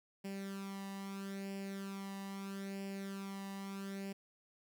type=tone with flanger; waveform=sawtooth; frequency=196 Hz; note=G3; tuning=in tune; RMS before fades=-44 dBFS; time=0.24-4.13 s; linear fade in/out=10 ms; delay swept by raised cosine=0.39 to 1.05 ms; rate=0.77 Hz; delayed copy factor=+0.65; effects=11-bit